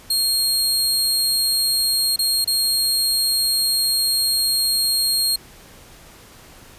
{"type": "tone with dropouts", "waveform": "sawtooth", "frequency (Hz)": 4245, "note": "C8", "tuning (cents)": 24, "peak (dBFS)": -14, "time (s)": [0.1, 5.36], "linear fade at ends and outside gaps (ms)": 5, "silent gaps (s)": [[2.161, 2.189], [2.445, 2.474]], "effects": ["pink hiss -45 dBFS RMS until 6.78 s", "resampled to 32000 Hz"]}